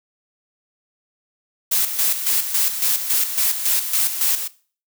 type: noise with tremolo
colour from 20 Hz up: blue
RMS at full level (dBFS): -18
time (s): 1.71-4.48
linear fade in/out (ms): 10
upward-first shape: square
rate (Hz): 3.6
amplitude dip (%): 60
effects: noise-tail reverb RT60 0.4 s tail -18 dB re dry